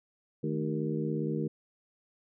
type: harmonic tone with a mistuned harmonic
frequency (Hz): 77.3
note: D#2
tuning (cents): -11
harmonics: 2 / 3 / 4 / 5 / 6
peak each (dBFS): -33 / -35 / -36 / -37 / -38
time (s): 0.43-1.48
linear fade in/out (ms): 10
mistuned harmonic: 3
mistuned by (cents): -100
effects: none